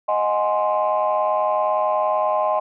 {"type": "chord", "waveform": "sine", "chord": "Ab dominant seventh", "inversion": "second", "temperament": "equal", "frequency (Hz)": [622.3, 740, 830.6, 1046.5], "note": ["Eb5", "Gb5", "Ab5", "C6"], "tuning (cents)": [0, 0, 0, 0], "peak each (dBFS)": [-20, -25, -23, -22], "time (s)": [0.08, 2.6], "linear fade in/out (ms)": 10, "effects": ["tanh soft clip ceiling -10 dBFS"]}